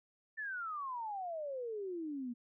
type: exponential sweep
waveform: sine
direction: down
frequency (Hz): 1797 to 233.1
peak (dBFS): -38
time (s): 0.37-2.34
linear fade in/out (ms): 20
effects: none